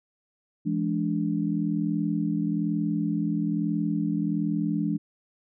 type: tone cluster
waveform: sine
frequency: 168.8 / 209.9 / 291.7 Hz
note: E3 / G#3 / D4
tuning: +41 / +19 / -12 cents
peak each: -28 dBFS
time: 0.65-4.98 s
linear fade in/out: 20 ms
effects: none